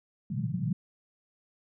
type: band-pass noise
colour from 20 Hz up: white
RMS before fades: -31 dBFS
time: 0.3-0.73 s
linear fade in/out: 5 ms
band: 110 to 200 Hz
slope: 96 dB/octave
effects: none